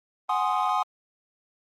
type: chord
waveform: triangle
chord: Ab dominant seventh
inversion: third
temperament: equal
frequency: 740 / 830.6 / 1046.5 / 1244.5 Hz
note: Gb5 / Ab5 / C6 / Eb6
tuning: 0 / 0 / 0 / 0 cents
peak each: -26 dBFS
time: 0.29-0.83 s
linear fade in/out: 5 ms
effects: Opus 24 kbps